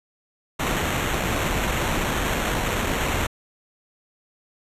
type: noise with sample-and-hold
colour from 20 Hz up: pink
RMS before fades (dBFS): -24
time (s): 0.59-3.27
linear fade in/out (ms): 10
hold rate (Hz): 4900
effects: resampled to 32000 Hz